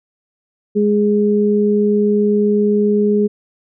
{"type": "tone pair together", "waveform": "sine", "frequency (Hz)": [207.7, 415.3], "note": ["G#3", "G#4"], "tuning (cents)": [0, 0], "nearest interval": "octave", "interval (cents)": 1200, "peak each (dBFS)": -14, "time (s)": [0.75, 3.28], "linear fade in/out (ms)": 20, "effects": []}